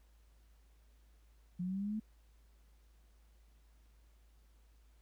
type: linear sweep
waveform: sine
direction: up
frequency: 174.61 to 220 Hz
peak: -35 dBFS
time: 1.59-2 s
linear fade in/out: 10 ms
effects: added 54 Hz sine -62 dBFS peak until 5.01 s + pink hiss -75 dBFS RMS until 5.01 s